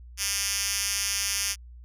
5% pulse tone with high-pass filter, 199.8 Hz, G3, 33 cents sharp, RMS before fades -28 dBFS, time 0.17-1.56 s, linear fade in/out 50 ms, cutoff 4300 Hz, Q 1.1, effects added 60 Hz sine -43 dBFS peak until 1.84 s + resampled to 32000 Hz

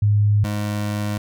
sine / 25% pulse tone pair in turn, 103.83 / 104.2 Hz, G#2 / G#2, 0 / +6 cents, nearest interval unison, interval 6 cents, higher second, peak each -13 / -18 dBFS, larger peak first, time 0.02-0.44 / 0.44-1.18 s, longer second, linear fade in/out 5 ms, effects none

